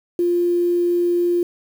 sine tone with quantisation, 349.2 Hz, F4, in tune, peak -15 dBFS, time 0.19-1.43 s, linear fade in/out 2 ms, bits 7, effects none

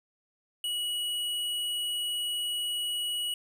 square tone, 2921 Hz, F#7, 23 cents flat, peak -30 dBFS, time 0.64-3.34 s, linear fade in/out 2 ms, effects none

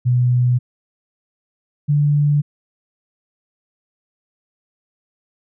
sine tone pair in turn, 123.8 / 146.26 Hz, B2 / D3, +5 / -7 cents, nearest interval minor third, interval 288 cents, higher second, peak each -12 dBFS, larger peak neither, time 0.05-0.59 / 1.88-2.42 s, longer neither, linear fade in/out 20 ms, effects none

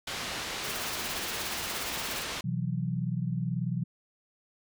white low-pass noise, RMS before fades -36 dBFS, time 0.07-2.41 s, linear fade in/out 5 ms, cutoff 4500 Hz, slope 12 dB/octave
white noise with tremolo, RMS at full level -36 dBFS, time 0.63-2.24 s, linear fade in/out 20 ms, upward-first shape triangle, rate 17 Hz, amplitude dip 70%
sine chord, B suspended fourth, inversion none, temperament equal with one note detuned, 126.58 / 164.81 / 185 Hz, B2 / E3 / F#3, +43 / 0 / 0 cents, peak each -32 / -32 / -34 dBFS, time 2.44-3.84 s, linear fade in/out 10 ms
effects none

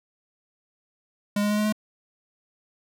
square tone with pitch steps, 205.3 / 207.3 / 209.4 / 211.4 / 213.5 Hz, G#3 / G#3 / G#3 / G#3 / G#3, -20 / -3 / +15 / +31 / +48 cents, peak -22 dBFS, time 1.36-1.725 s, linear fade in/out 5 ms, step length 73 ms, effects none

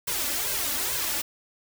white noise with flanger, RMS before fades -28 dBFS, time 0.07-1.22 s, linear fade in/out 10 ms, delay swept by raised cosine 1.9 to 3.5 ms, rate 2.3 Hz, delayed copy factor +0.8, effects none

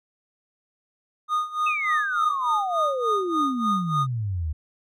triangle tone with tremolo, 1231 Hz, D#6, 19 cents flat, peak -18 dBFS, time 1.28-4.07 s, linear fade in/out 50 ms, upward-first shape sine, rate 3.4 Hz, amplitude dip 85%
sine exponential sweep, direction down, 2646 to 73.42 Hz, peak -24 dBFS, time 1.66-4.53 s, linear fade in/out 10 ms
effects none

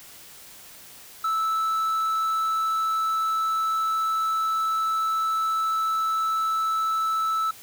triangle tone, 1313 Hz, E6, 7 cents flat, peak -20 dBFS, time 1.24-7.51 s, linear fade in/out 5 ms, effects white hiss -46 dBFS RMS until 7.62 s

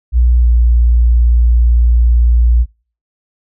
sine tone with pitch glide, 60.2 to 58.93 Hz, B1 to A#1, -44 to +19 cents, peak -6 dBFS, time 0.12-2.66 s, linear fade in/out 50 ms, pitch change -37 cents, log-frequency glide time 0.41-0.46 s, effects noise-tail reverb RT60 0.4 s tail -25 dB re dry

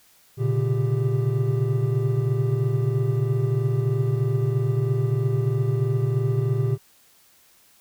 triangle tone cluster, 117.7 / 132 / 140.8 / 393.9 Hz, A#2 / C3 / C#3 / G4, +17 / +16 / +27 / +8 cents, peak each -20 / -29 / -23 / -27 dBFS, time 0.37-6.78 s, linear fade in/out 50 ms, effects white hiss -57 dBFS RMS until 7.8 s

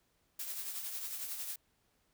blue noise with tremolo, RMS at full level -39 dBFS, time 0.39-1.56 s, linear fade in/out 5 ms, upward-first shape triangle, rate 11 Hz, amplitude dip 50%, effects pink hiss -75 dBFS RMS until 2.13 s

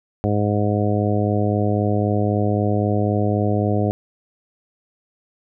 harmonic tone, 103.83 Hz, G#2, in tune, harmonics 1 / 2 / 3 / 4 / 5 / 6 / 7, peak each -20 / -23 / -25 / -26 / -27 / -28 / -28 dBFS, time 0.24-3.91 s, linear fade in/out 0 ms, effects none

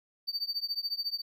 triangle tone with tremolo, 4600 Hz, D8, 37 cents flat, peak -26 dBFS, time 0.27-1.22 s, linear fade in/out 20 ms, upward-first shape triangle, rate 14 Hz, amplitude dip 100%, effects none

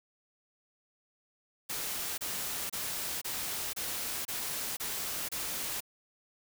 white noise bursts, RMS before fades -36 dBFS, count 8, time 1.69-5.806 s, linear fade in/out 10 ms, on 490 ms, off 28 ms, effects none

